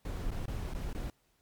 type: noise with dropouts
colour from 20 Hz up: brown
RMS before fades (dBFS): -36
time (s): 0.05-1.1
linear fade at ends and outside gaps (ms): 2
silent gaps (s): 0.307-0.316 / 0.457-0.48 / 0.737-0.748 / 0.93-0.948
effects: pink hiss -72 dBFS RMS until 1.41 s + MP3 96 kbps